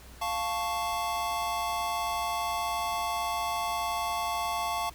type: chord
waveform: square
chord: F augmented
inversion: none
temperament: equal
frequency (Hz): 698.5 / 880 / 1108.7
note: F5 / A5 / C#6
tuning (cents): 0 / 0 / 0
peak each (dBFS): -34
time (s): 0.21-4.9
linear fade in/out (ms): 10
effects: added 60 Hz sine -49 dBFS peak until 4.94 s + pink hiss -52 dBFS RMS until 4.94 s